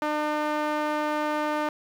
sawtooth tone with band-pass filter, 301.5 Hz, D4, 46 cents sharp, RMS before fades -27 dBFS, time 0.02-1.69 s, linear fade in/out 2 ms, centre 970 Hz, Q 1, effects 8-bit

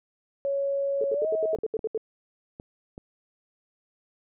sine tone with pitch glide, 556 to 638.7 Hz, C#5 to D#5, +5 to +45 cents, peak -24 dBFS, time 0.45-1.55 s, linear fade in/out 0 ms, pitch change +240 cents, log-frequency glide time 1.14-1.28 s
sine tone bursts, 440 Hz, A4, in tune, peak -24 dBFS, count 10, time 1.01-1.977 s, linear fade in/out 2 ms, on 31 ms, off 73 ms
clicks, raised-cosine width 2 ms, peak -26 dBFS, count 4, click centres 1.587 / 1.792 / 2.599 / 2.979 s
effects none

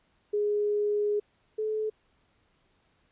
sine tone pair in turn, 415.3 / 432.2 Hz, G#4 / A4, 0 / -31 cents, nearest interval minor second, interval 69 cents, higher second, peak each -24 / -27 dBFS, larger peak first, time 0.33-1.2 / 1.58-1.9 s, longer first, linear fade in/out 10 ms, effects pink hiss -69 dBFS RMS until 3.11 s + resampled to 8000 Hz

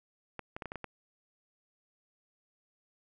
clicks, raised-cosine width 0.5 ms, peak -24 dBFS, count 7, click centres 0.393 / 0.565 / 0.622 / 0.657 / 0.719 / 0.757 / 0.843 s, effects none

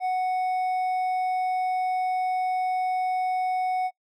triangle tone with hard clipping, 740 Hz, F#5, in tune, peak -24 dBFS, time 0-3.91 s, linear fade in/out 50 ms, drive 7 dB, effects noise-tail reverb RT60 0.1 s tail -24 dB re dry

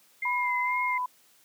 sine tone with vibrato, 2100 Hz, C7, 6 cents sharp, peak -28 dBFS, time 0.22-0.98 s, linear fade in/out 5 ms, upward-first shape sine, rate 2.1 Hz, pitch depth 38 cents each way
sine tone with pitch glide, 987.8 to 998.1 Hz, B5 to B5, 0 to +18 cents, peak -27 dBFS, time 0.25-1.06 s, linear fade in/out 5 ms, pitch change +18 cents, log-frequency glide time 0.6-0.73 s
effects white hiss -61 dBFS RMS until 1.44 s + high-pass 150 Hz 12 dB/octave

